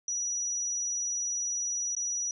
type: tone with dropouts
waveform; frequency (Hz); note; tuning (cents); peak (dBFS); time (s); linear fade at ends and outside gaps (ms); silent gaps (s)
sine; 5840; F#8; -24; -29; 0.08-2.31; 2; 1.951-1.966
effects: none